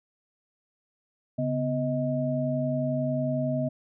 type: tone cluster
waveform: sine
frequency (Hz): 139.5 / 250.5 / 629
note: C#3 / B3 / D#5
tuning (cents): +11 / +25 / +19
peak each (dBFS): -29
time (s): 1.38-3.69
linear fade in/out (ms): 10
effects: none